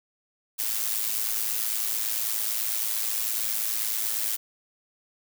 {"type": "noise with amplitude modulation", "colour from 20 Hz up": "blue", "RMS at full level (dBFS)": -25, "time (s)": [0.58, 4.37], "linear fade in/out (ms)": 20, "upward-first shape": "sine", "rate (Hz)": 109, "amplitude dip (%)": 65, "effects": []}